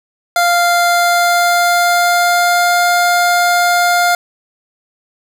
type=tone with pitch glide; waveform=25% pulse; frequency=697 to 703.9 Hz; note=F5 to F5; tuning=-4 to +13 cents; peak=-6 dBFS; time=0.36-4.15 s; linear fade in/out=2 ms; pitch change=+17 cents; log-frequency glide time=0.89-2.85 s; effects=none